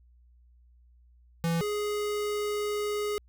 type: tone pair in turn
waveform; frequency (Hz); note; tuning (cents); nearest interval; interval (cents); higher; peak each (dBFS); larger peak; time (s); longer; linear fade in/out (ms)
square; 167.1 / 416.6; E3 / G#4; +24 / +5; octave + major third; 1581; second; -26 / -29; first; 1.44-1.61 / 1.61-3.18; second; 0
effects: added 60 Hz sine -56 dBFS peak until 3.28 s